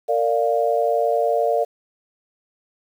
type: chord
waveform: sine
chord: Bb major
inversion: none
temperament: equal with one note detuned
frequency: 458.7 / 587.3 / 698.5 Hz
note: Bb4 / D5 / F5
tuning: -28 / 0 / 0 cents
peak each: -21 dBFS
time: 0.08-1.65 s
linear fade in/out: 20 ms
effects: 8-bit